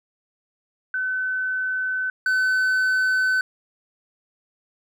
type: tone pair in turn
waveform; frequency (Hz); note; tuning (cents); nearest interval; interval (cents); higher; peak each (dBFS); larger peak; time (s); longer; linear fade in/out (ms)
sine / triangle; 1516 / 1516; F#6 / F#6; +42 / +42; unison; 0; neither; -22 / -16; second; 0.94-2.1 / 2.26-3.41; first; 2
effects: none